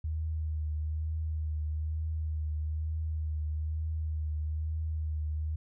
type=tone with vibrato; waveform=sine; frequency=77.78 Hz; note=D#2; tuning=in tune; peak=-30 dBFS; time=0.04-5.56 s; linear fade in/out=5 ms; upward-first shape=triangle; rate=1.1 Hz; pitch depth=34 cents each way; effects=none